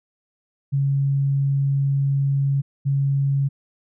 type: tone pair in turn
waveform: sine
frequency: 138.59 / 138.59 Hz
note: C#3 / C#3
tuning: 0 / 0 cents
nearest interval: unison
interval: 0 cents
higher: neither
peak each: -17 dBFS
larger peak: neither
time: 0.72-2.62 / 2.85-3.49 s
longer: first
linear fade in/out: 20 ms
effects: none